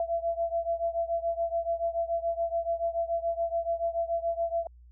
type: beating tone pair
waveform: sine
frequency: 671 / 678 Hz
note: E5 / E5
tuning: +31 / +49 cents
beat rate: 7 Hz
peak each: -29 / -31 dBFS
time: 0-4.67 s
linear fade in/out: 2 ms
effects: added 60 Hz sine -50 dBFS peak until 4.91 s